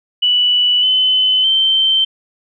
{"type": "tone with pitch steps", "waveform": "sine", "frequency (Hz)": [2960, 3034, 3111], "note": ["F#7", "F#7", "G7"], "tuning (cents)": [0, 43, -14], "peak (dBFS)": -10, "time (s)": [0.22, 2.05], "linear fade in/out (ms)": 10, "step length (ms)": 610, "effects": []}